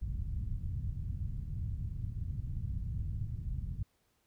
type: low-pass noise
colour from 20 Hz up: white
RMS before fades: -37 dBFS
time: 0.01-3.83 s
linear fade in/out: 5 ms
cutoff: 120 Hz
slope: 24 dB/octave
effects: pink hiss -75 dBFS RMS until 4.26 s